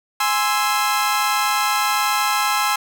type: chord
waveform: sawtooth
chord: Ab augmented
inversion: none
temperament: equal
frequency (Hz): 830.6 / 1046.5 / 1318.5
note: Ab5 / C6 / E6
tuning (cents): 0 / 0 / 0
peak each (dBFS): -18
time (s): 0.2-2.76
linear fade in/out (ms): 5
effects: none